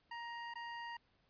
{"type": "tone with dropouts", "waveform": "25% pulse", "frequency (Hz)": 939, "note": "A#5", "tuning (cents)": 12, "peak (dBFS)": -40, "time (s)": [0.11, 0.97], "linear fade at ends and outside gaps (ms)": 5, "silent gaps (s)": [0.539, 0.555], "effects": ["pink hiss -75 dBFS RMS until 1.29 s", "resampled to 11025 Hz"]}